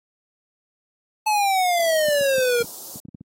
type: exponential sweep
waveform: square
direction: down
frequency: 870 to 466.2 Hz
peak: -18 dBFS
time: 1.26-2.63 s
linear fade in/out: 10 ms
type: band-stop noise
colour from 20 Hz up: white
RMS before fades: -37 dBFS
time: 1.78-3 s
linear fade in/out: 10 ms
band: 970 to 4500 Hz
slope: 24 dB/octave
type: clicks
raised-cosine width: 5 ms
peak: -20 dBFS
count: 10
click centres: 2.085 / 2.21 / 2.382 / 2.606 / 2.642 / 2.958 / 3.053 / 3.086 / 3.147 / 3.21 s
effects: high-pass 200 Hz 12 dB/octave + AAC 48 kbps